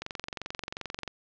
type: click train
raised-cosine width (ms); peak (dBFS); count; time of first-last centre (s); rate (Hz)
0.2; -17; 25; 0.02-1.077; 22.7
effects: low-pass 5000 Hz 12 dB/octave